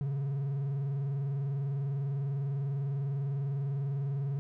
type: tone with vibrato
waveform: triangle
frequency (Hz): 138.59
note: C#3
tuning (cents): 0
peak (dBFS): -28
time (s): 0.01-4.39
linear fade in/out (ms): 0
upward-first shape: triangle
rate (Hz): 20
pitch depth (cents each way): 120
effects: none